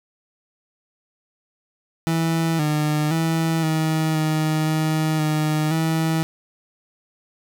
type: tone with pitch steps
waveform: 30% pulse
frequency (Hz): 163.9 / 151.1 / 162.9 / 158.1 / 155.9 / 156.8 / 153.7 / 161.1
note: E3 / D3 / E3 / D#3 / D#3 / D#3 / D#3 / E3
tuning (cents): -10 / +50 / -20 / +28 / +4 / +14 / -21 / -39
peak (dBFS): -16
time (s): 2.07-6.23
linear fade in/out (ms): 0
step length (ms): 520
effects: none